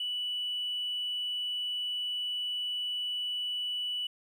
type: tone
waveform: triangle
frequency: 2960 Hz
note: F#7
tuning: in tune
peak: -28 dBFS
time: 0-4.07 s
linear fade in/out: 5 ms
effects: tanh soft clip ceiling -28 dBFS